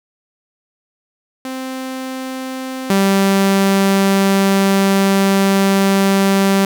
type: tone pair in turn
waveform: sawtooth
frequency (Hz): 260.9 / 195.45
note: C4 / G3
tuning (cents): -5 / -5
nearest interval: perfect fourth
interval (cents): 500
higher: first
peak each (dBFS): -19 / -7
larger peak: second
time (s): 1.45-2.9 / 2.9-6.65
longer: second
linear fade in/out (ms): 2
effects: none